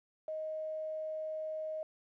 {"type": "tone with quantisation", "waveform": "sine", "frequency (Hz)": 626, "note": "D#5", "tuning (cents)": 10, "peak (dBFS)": -36, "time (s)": [0.28, 1.83], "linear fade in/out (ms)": 2, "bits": 9, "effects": ["low-pass 2000 Hz 12 dB/octave"]}